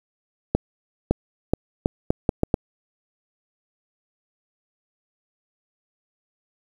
accelerating click train, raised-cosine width 2 ms, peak -4 dBFS, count 8, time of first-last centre 0.55-2.542 s, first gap 560 ms, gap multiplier 0.76, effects 7-bit

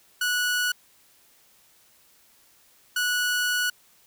sawtooth tone pair in turn, 1470 / 1470 Hz, F#6 / F#6, -12 / -12 cents, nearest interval unison, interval 0 cents, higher neither, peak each -19 dBFS, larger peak neither, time 0.21-0.72 / 2.96-3.7 s, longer second, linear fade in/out 5 ms, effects white hiss -59 dBFS RMS until 4.06 s

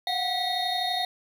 triangle tone cluster, 718 / 750 / 1949 / 3710 / 4235 Hz, F5 / F#5 / B6 / A#7 / C8, +48 / +23 / -23 / -9 / +20 cents, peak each -28 / -31 / -35 / -28 / -33 dBFS, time 0.07-1.05 s, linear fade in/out 2 ms, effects 9-bit

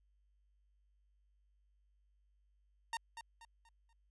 sawtooth tone with echo, 920 Hz, A#5, 23 cents flat, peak -33 dBFS, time 2.93-2.97 s, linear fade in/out 2 ms, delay 240 ms, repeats 4, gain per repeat -9 dB, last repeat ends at 3.93 s, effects added 50 Hz sine -70 dBFS peak until 4.1 s + resampled to 24000 Hz

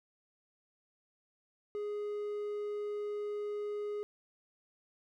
triangle tone, 415.3 Hz, G#4, in tune, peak -33 dBFS, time 1.75-4.03 s, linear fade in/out 0 ms, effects none

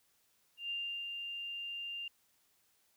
sine tone with ADSR envelope, 2794 Hz, F7, in tune, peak -35 dBFS, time 0.57-2.08 s, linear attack 130 ms, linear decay 360 ms, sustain -4 dB, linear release 3 ms, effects white hiss -73 dBFS RMS until 2.96 s

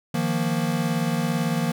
square chord, Eb suspended second, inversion none, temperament equal with one note detuned, 156.56 / 174.61 / 233.1 Hz, Eb3 / F3 / Bb3, +11 / 0 / 0 cents, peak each -27 dBFS, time 0.14-1.72 s, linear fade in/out 5 ms, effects none

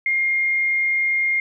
sine tone with frequency modulation, 2125 Hz, C7, 26 cents sharp, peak -17 dBFS, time 0.06-1.4 s, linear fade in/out 2 ms, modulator 42.4 Hz, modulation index 0.2, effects none

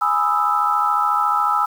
sine chord, E major seventh, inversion first, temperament equal, 830.6 / 987.8 / 1244.5 / 1318.5 Hz, G#5 / B5 / D#6 / E6, 0 / 0 / 0 / 0 cents, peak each -22 / -24 / -23 / -18 dBFS, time 0.01-1.66 s, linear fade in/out 10 ms, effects 7-bit

